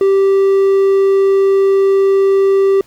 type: tone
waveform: triangle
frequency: 390.5 Hz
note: G4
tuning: 7 cents flat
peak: -6 dBFS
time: 0.01-2.81 s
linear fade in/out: 2 ms
effects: pink hiss -49 dBFS RMS until 2.86 s + Opus 48 kbps